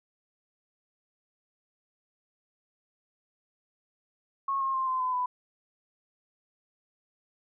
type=tone with pitch steps; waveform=sine; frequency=1093 / 1073 / 1053.3 / 1034 / 1015.1 / 996.5 Hz; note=C#6 / C6 / C6 / C6 / B5 / B5; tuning=-25 / +43 / +11 / -21 / +47 / +15 cents; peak=-26 dBFS; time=4.48-5.26 s; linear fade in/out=5 ms; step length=130 ms; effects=none